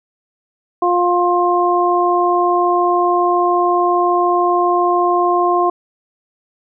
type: harmonic tone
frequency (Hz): 353.1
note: F4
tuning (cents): +19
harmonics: 1 / 2 / 3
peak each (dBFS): -16 / -16 / -16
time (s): 0.82-5.7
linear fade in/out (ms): 5
effects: none